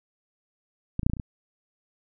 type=clicks; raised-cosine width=5 ms; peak=-14 / -18 / -7 / -13 / -14 / -25 / -19 dBFS; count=7; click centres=0.994 / 1.032 / 1.065 / 1.098 / 1.135 / 1.168 / 1.198 s; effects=none